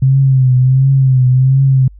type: tone with vibrato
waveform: sine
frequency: 131.3 Hz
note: C3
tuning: 6 cents sharp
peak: -6 dBFS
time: 0.02-1.88 s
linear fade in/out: 5 ms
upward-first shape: triangle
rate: 1.4 Hz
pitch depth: 71 cents each way
effects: added 50 Hz sine -34 dBFS peak until 1.99 s

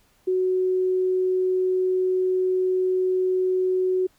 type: tone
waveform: sine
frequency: 370.6 Hz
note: F#4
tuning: 3 cents sharp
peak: -19 dBFS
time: 0.27-4.07 s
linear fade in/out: 10 ms
effects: pink hiss -62 dBFS RMS until 4.18 s

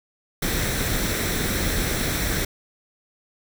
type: noise with comb filter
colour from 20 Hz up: pink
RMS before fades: -24 dBFS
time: 0.42-2.45 s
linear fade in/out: 5 ms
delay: 0.52 ms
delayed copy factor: +0.5
effects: none

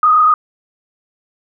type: tone with frequency modulation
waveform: sine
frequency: 1242 Hz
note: D#6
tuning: 3 cents flat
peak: -7 dBFS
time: 0.03-0.34 s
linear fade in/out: 2 ms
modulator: 28.4 Hz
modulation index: 1.1
effects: none

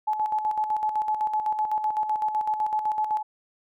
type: tone with tremolo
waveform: sine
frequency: 857 Hz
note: A5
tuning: 46 cents flat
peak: -21 dBFS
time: 0.07-3.23 s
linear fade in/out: 10 ms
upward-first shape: square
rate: 7.9 Hz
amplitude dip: 55%
effects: none

